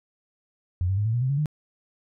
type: tone with pitch steps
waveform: sine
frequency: 89.3 / 96.26 / 103.77 / 111.86 / 120.59 / 129.99 / 140.13 / 151.05 Hz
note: F2 / G2 / G#2 / A2 / B2 / C3 / C#3 / D3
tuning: +39 / -31 / -1 / +29 / -41 / -11 / +19 / +49 cents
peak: -21 dBFS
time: 0.81-1.458 s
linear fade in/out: 0 ms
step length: 81 ms
effects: none